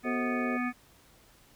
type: harmonic tone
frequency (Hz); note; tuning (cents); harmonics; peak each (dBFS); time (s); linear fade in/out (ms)
246.9; B3; 0; 1 / 3 / 5 / 7 / 9 / 10; -30 / -40 / -37 / -38 / -39 / -44; 0.03-0.73; 50
type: chord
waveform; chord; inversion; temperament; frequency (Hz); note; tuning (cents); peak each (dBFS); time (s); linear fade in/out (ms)
sine; F# diminished seventh; none; just; 370 / 444 / 532.8 / 639.4; F#4 / A4 / C5 / Eb5; 0 / +16 / +31 / +47; -40; 0.04-0.58; 20
effects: pink hiss -60 dBFS RMS until 1.55 s